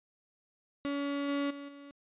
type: tone with level steps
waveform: 35% pulse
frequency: 283 Hz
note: C#4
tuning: 36 cents sharp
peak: -30 / -28 / -40 / -46 dBFS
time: 0.85-1.91 s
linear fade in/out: 0 ms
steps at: 1.28 / 1.5 / 1.68 s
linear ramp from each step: 10 ms
effects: resampled to 8000 Hz